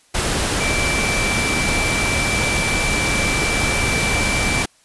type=tone in noise; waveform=sine; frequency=2332 Hz; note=D7; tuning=13 cents flat; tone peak=-21 dBFS; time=0.6-4.63 s; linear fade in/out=10 ms; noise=pink; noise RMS=-20 dBFS; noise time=0.14-4.66 s; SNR=-4 dB; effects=white hiss -55 dBFS RMS until 4.84 s + resampled to 24000 Hz